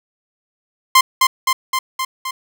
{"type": "tone with echo", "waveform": "sawtooth", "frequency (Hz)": 1046.5, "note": "C6", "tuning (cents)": 0, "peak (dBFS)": -3, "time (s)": [0.95, 1.01], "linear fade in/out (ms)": 5, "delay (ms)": 260, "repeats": 5, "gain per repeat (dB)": -3, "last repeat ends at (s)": 2.31, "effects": []}